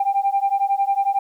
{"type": "beating tone pair", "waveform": "sine", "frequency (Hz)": [787, 798], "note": ["G5", "G5"], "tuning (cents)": [7, 31], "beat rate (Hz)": 11, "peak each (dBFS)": -19, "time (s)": [0, 1.19], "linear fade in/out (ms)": 5, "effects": ["tanh soft clip ceiling -11 dBFS", "9-bit"]}